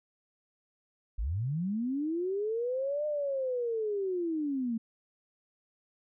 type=linear two-way sweep; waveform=sine; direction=up then down; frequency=43.65 to 607 to 220 Hz; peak=-29 dBFS; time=1.18-4.78 s; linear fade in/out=10 ms; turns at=3.06 s; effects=none